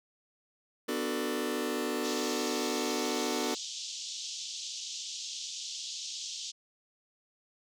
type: chord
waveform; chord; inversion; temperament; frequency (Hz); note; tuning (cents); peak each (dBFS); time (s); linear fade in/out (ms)
sawtooth; B minor seventh; none; just; 246.9 / 296.3 / 370.4 / 444.5; B3 / D4 / F#4 / A4; 0 / +15 / +2 / +18; -32; 0.88-3.55; 10
type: band-pass noise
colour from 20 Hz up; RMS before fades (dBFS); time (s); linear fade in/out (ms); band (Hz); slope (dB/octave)
white; -40; 2.03-6.52; 20; 3000 to 6900; 48
effects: none